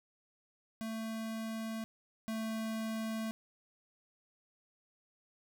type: tone pair in turn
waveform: square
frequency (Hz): 222.8 / 221.7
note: A3 / A3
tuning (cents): +22 / +13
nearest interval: unison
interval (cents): 9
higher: first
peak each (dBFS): -38 / -36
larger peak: second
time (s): 0.81-1.84 / 2.28-3.31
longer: neither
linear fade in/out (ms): 0
effects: none